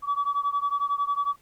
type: beating tone pair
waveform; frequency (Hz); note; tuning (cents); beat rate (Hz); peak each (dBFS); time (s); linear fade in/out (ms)
sine; 1139 / 1150; C#6 / D6; +47 / -37; 11; -25 / -26; 0.02-1.36; 50
effects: tanh soft clip ceiling -18 dBFS + pink hiss -62 dBFS RMS until 1.41 s